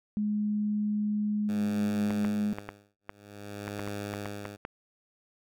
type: tone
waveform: sine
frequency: 209.5 Hz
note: G#3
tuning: 15 cents sharp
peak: -26 dBFS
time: 0.17-2.53 s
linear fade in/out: 0 ms
type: tone with tremolo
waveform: 10% pulse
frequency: 102.3 Hz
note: G#2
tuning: 26 cents flat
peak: -26 dBFS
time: 1.48-4.57 s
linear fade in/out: 20 ms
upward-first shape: sine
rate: 0.5 Hz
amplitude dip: 100%
type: clicks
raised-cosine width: 0.5 ms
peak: -20 dBFS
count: 12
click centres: 2.106 / 2.248 / 2.585 / 2.69 / 3.094 / 3.679 / 3.794 / 3.876 / 4.138 / 4.258 / 4.454 / 4.651 s
effects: none